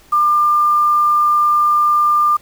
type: tone with quantisation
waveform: sine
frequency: 1197 Hz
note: D6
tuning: 33 cents sharp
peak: -10 dBFS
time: 0.12-2.37 s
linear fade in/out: 10 ms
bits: 6
effects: pink hiss -48 dBFS RMS until 2.41 s